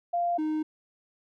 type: tone pair in turn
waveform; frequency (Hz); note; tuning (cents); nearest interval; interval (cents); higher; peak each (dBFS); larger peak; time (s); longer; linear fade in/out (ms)
sine / triangle; 695 / 309.6; F5 / D#4; -9 / -9; octave + major second; 1400; first; -24; neither; 0.13-0.38 / 0.38-0.63; neither; 10
effects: none